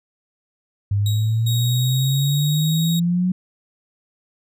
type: exponential sweep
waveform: sine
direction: up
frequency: 99.6 to 185 Hz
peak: -16 dBFS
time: 0.91-3.32 s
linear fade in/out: 5 ms
type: tone with exponential decay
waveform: sawtooth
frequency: 3807 Hz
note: A#7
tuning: 36 cents sharp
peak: -23 dBFS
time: 1.06-1.71 s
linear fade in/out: 2 ms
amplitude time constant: 140 ms
type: tone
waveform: sawtooth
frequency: 3774 Hz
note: A#7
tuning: 21 cents sharp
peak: -22 dBFS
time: 1.46-3 s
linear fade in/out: 10 ms
effects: none